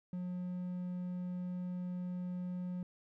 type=tone; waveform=triangle; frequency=179.9 Hz; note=F#3; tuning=48 cents flat; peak=-35 dBFS; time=0.13-2.83 s; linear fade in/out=2 ms; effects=none